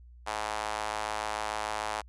sawtooth tone with high-pass filter, 106.8 Hz, G#2, 49 cents sharp, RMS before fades -34 dBFS, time 0.26-2.02 s, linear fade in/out 20 ms, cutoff 820 Hz, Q 2.1, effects added 60 Hz sine -49 dBFS peak until 2.08 s + resampled to 24000 Hz

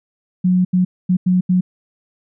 sine tone bursts at uneven times, 182.3 Hz, F#3, 25 cents flat, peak -11 dBFS, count 5, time 0.44-0.65 / 0.73-0.85 / 1.09-1.17 / 1.26-1.41 / 1.49-1.61 s, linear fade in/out 10 ms, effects none

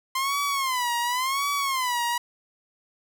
sawtooth tone with vibrato, 1040 Hz, C6, 11 cents flat, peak -20 dBFS, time 0.15-2.18 s, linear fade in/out 5 ms, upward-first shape sine, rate 0.92 Hz, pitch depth 160 cents each way, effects none

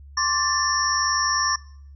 sine tone cluster, 1059 / 1159 / 1772 / 5430 / 5650 Hz, C6 / D6 / A6 / F8 / F8, +21 / -23 / +12 / -50 / +19 cents, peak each -26 dBFS, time 0.17-1.56 s, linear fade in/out 5 ms, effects noise-tail reverb RT60 0.6 s tail -22 dB re dry + added 70 Hz sine -41 dBFS peak until 1.95 s

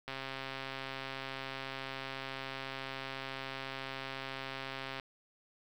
click train, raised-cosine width 0.3 ms, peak -24 dBFS, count 660, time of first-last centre 0.08-4.998 s, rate 134 Hz, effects 9-bit

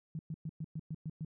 sine tone bursts, 157.4 Hz, D#3, 20 cents sharp, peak -36 dBFS, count 8, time 0.15-1.248 s, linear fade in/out 2 ms, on 41 ms, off 110 ms, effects none

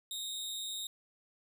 sawtooth tone with amplitude modulation, 3729 Hz, A#7, in tune, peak -32 dBFS, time 0.11-0.87 s, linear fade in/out 2 ms, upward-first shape sine, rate 199 Hz, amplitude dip 55%, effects none

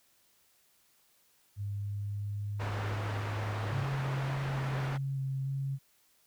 sine tone with pitch glide, 101.2 to 104.17 Hz, G#2 to G#2, -44 to +6 cents, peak -33 dBFS, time 1.56-3.86 s, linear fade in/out 50 ms, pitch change +50 cents, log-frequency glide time 1.69-3.43 s
white low-pass noise, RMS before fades -40 dBFS, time 2.59-4.98 s, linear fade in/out 20 ms, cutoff 1400 Hz, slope 12 dB/octave
sine tone with vibrato, 135.5 Hz, C#3, 39 cents flat, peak -31 dBFS, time 3.7-5.79 s, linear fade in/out 50 ms, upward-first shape square, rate 1.7 Hz, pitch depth 13 cents each way
effects white hiss -68 dBFS RMS until 6.26 s

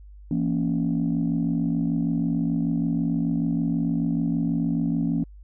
sine chord, A# diminished, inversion second, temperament just, 167.82 / 233.1 / 279.7 Hz, E3 / A#3 / C#4, +31 / 0 / +16 cents, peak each -24 / -25 / -25 dBFS, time 0.31-5.24 s, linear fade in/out 2 ms, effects tanh soft clip ceiling -15 dBFS + added 50 Hz sine -42 dBFS peak until 5.43 s

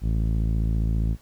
sawtooth tone with low-pass filter, 55 Hz, A1, in tune, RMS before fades -23 dBFS, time 0.01-1.17 s, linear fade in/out 50 ms, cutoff 200 Hz, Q 0.95, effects pink hiss -57 dBFS RMS until 1.21 s

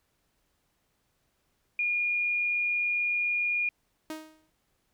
sine tone, 2429 Hz, D#7, 42 cents flat, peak -25 dBFS, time 1.79-3.69 s, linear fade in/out 2 ms
sawtooth tone with exponential decay, 313.3 Hz, D#4, 12 cents sharp, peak -29 dBFS, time 4.1-4.5 s, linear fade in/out 2 ms, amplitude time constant 85 ms
effects pink hiss -74 dBFS RMS until 4.93 s

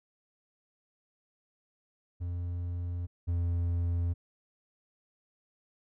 triangle tone pair in turn, 87.5 / 86.2 Hz, F2 / F2, +4 / -22 cents, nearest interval unison, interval 26 cents, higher first, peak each -30 / -25 dBFS, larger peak second, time 2.2-3.07 / 3.27-4.14 s, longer neither, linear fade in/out 20 ms, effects none

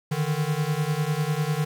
square beating tone pair, 146.83 / 156.83 Hz, D3 / D#3, 0 / +14 cents, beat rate 10 Hz, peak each -27 dBFS, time 0.11-1.65 s, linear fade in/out 10 ms, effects 8-bit

